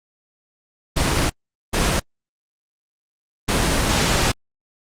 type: noise bursts at uneven times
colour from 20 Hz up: pink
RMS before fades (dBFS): -18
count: 3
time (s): 0.96-1.3 / 1.73-2 / 3.48-4.32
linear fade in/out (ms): 10
effects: low-pass 9000 Hz 12 dB/octave + Opus 24 kbps